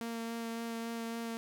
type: tone with vibrato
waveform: sawtooth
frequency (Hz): 230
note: A#3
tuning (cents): -23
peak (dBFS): -33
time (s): 0.01-1.37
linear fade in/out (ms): 0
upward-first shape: sine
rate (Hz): 3.6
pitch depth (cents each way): 12
effects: none

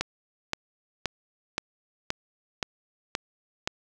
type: click train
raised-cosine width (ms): 0.2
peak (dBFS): -9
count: 8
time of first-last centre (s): 0.01-3.675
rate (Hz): 1.91
effects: none

